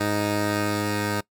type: tone pair together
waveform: 10% pulse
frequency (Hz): 103.82 / 311.1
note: G#2 / D#4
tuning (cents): 0 / 0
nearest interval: octave + perfect fifth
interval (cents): 1900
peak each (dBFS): -17 / -19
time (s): 0-1.21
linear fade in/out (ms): 10
effects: noise-tail reverb RT60 0.1 s tail -22 dB re dry